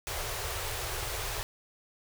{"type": "band-stop noise", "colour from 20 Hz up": "pink", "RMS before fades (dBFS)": -35, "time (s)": [0.07, 1.43], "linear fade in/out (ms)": 0, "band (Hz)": [130, 370], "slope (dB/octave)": 48, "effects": []}